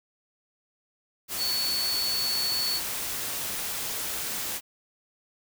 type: tone in noise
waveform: sine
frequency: 4435 Hz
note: C#8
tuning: in tune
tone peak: -26 dBFS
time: 1.37-2.81 s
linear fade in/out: 50 ms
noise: white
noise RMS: -32 dBFS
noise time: 1.28-4.61 s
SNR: +3 dB
effects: none